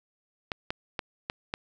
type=clicks; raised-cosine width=0.3 ms; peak=-14 dBFS; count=5; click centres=0.518 / 0.705 / 0.992 / 1.299 / 1.539 s; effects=none